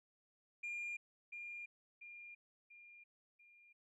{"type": "tone with echo", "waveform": "sine", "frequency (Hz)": 2407, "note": "D7", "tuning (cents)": 42, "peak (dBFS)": -39, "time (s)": [0.63, 0.97], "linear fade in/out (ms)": 10, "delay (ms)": 690, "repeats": 4, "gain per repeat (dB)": -6, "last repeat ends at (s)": 3.73, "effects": ["tanh soft clip ceiling -39 dBFS"]}